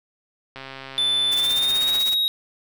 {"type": "click train", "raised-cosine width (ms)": 0.3, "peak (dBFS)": -20, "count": 192, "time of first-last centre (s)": [0.56, 1.985], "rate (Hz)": 134}
{"type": "tone with pitch glide", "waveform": "triangle", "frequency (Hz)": [3520, 3794], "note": ["A7", "A#7"], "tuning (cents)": [0, 30], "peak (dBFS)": -17, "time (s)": [0.98, 2.28], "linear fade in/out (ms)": 0, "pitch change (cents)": 130, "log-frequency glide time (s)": [1.37, 1.92]}
{"type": "noise with tremolo", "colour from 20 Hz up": "white", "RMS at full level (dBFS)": -30, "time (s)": [1.31, 2.15], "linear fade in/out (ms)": 20, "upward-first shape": "sine", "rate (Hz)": 16, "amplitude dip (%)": 80}
{"effects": []}